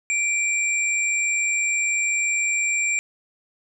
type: tone pair together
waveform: sine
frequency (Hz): 2349 / 7406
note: D7 / A#8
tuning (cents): 0 / -12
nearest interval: octave + minor sixth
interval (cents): 1988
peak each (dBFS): -21 / -25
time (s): 0.1-2.99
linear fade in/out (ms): 0
effects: none